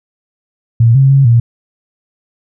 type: tone with pitch steps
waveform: sine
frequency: 115.8 / 135.2 / 137.2 / 117.4 Hz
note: A#2 / C#3 / C#3 / A#2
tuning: -11 / -43 / -17 / +13 cents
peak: -4 dBFS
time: 0.8-1.4 s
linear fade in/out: 5 ms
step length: 150 ms
effects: none